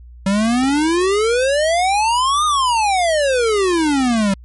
square exponential two-way sweep, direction up then down, 190 to 1246 to 190 Hz, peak -14 dBFS, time 0.26-4.34 s, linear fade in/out 5 ms, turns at 2.45 s, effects added 60 Hz sine -36 dBFS peak until 4.44 s + MP3 48 kbps

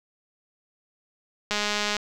click train, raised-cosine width 0.2 ms, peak -9 dBFS, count 96, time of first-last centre 1.51-1.967 s, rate 208 Hz, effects none

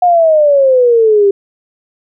sine exponential sweep, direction down, 725 to 392 Hz, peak -5 dBFS, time 0.02-1.31 s, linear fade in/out 5 ms, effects none

